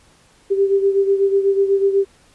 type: beating tone pair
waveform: sine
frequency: 392.3 / 400.4 Hz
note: G4 / G4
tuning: +1 / +37 cents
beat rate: 8.1 Hz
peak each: -14 / -20 dBFS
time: 0.5-2.05 s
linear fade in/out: 20 ms
effects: pink hiss -53 dBFS RMS until 2.34 s + resampled to 24000 Hz